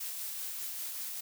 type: noise with tremolo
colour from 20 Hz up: blue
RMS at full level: -38 dBFS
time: 0-1.21 s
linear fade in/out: 10 ms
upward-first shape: sine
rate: 5.1 Hz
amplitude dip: 25%
effects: none